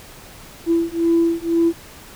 sine beating tone pair, 333.6 / 335.6 Hz, E4 / E4, +21 / +31 cents, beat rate 2 Hz, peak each -17 dBFS, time 0.66-1.73 s, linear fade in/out 50 ms, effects tanh soft clip ceiling -8 dBFS + pink hiss -41 dBFS RMS until 2.15 s

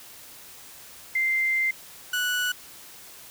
sine / 30% pulse tone pair in turn, 2087 / 1475.7 Hz, C7 / F#6, -5 / -5 cents, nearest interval tritone, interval 600 cents, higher first, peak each -21 dBFS, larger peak neither, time 1.15-1.71 / 2.13-2.52 s, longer first, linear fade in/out 5 ms, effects white hiss -46 dBFS RMS until 3.3 s

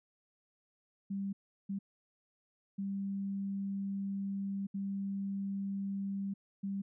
sine tone bursts at uneven times, 197 Hz, G3, 9 cents sharp, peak -34 dBFS, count 5, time 1.1-1.33 / 1.69-1.79 / 2.78-4.67 / 4.74-6.34 / 6.63-6.82 s, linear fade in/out 10 ms, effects none

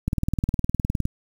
click train, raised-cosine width 5 ms, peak -10 dBFS, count 20, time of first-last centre 0.08-1.054 s, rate 19.5 Hz, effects 7-bit

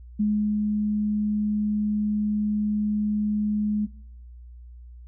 sine tone with ADSR envelope, 210 Hz, G#3, 19 cents sharp, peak -19 dBFS, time 0.19-3.87 s, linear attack 12 ms, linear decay 370 ms, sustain -2 dB, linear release 26 ms, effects noise-tail reverb RT60 0.8 s tail -23 dB re dry + added 60 Hz sine -41 dBFS peak until 5.07 s

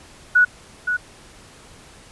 sine tone with echo, 1469 Hz, F#6, 13 cents flat, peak -10 dBFS, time 0.35-0.45 s, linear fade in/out 10 ms, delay 520 ms, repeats 1, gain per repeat -8 dB, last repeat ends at 0.97 s, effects pink hiss -46 dBFS RMS until 2.11 s + resampled to 24000 Hz

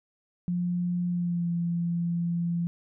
sine tone with pitch glide, 176.5 to 171.08 Hz, F3 to F3, +19 to -35 cents, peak -25 dBFS, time 0.48-2.67 s, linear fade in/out 0 ms, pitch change -54 cents, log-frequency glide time 1.08-1.5 s, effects none

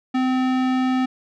square tone with low-pass filter, 257.4 Hz, C4, 28 cents flat, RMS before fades -20 dBFS, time 0.14-1.06 s, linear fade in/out 10 ms, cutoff 3000 Hz, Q 0.68, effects none

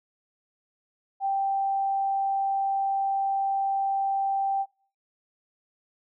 sine tone, 784 Hz, G5, in tune, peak -23 dBFS, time 1.2-4.66 s, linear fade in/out 50 ms, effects noise-tail reverb RT60 0.4 s tail -20 dB re dry

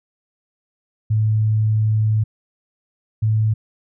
sine tone pair in turn, 108.5 / 109.05 Hz, A2 / A2, -24 / -15 cents, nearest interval unison, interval 9 cents, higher second, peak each -14 dBFS, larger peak neither, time 1.1-2.24 / 3.22-3.54 s, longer first, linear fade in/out 10 ms, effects none

